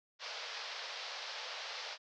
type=band-pass noise; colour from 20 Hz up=white; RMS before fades=-44 dBFS; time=0.19-1.98 s; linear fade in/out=50 ms; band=470 to 5300 Hz; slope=48 dB/octave; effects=none